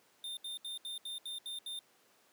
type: tone bursts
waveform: square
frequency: 3618 Hz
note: A7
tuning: 48 cents sharp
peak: -40 dBFS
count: 8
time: 0.24-1.791 s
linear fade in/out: 2 ms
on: 130 ms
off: 73 ms
effects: pink hiss -67 dBFS RMS until 2.32 s + high-pass 300 Hz 12 dB/octave